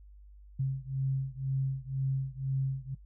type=beating tone pair; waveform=sine; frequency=133.4 / 135.4 Hz; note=C3 / C#3; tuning=+34 / -40 cents; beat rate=2 Hz; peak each=-32 / -33 dBFS; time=0.59-2.95 s; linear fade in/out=10 ms; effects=noise-tail reverb RT60 0.1 s tail -19 dB re dry + added 50 Hz sine -50 dBFS peak until 3.05 s